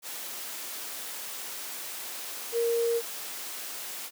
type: tone in noise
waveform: sine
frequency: 466.2 Hz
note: A#4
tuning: in tune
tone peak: -23 dBFS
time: 2.52-3.02 s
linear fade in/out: 50 ms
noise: white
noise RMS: -38 dBFS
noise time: 0.02-4.11 s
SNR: +12 dB
effects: high-pass 300 Hz 12 dB/octave